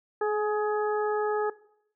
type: harmonic tone with a mistuned harmonic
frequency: 420 Hz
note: G#4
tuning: 19 cents sharp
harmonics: 1 / 2 / 3 / 4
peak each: -25 / -31 / -35 / -37 dBFS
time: 0.21-1.5 s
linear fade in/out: 5 ms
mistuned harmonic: 1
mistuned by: +15 cents
effects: noise-tail reverb RT60 0.7 s tail -19 dB re dry